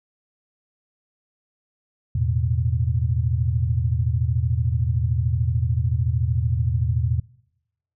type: chord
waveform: sine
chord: E suspended fourth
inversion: none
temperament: equal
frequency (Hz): 82.41 / 110 / 123.47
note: E2 / A2 / B2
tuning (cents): 0 / 0 / 0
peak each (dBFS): -23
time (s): 2.15-7.2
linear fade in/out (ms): 5
effects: noise-tail reverb RT60 0.9 s tail -25 dB re dry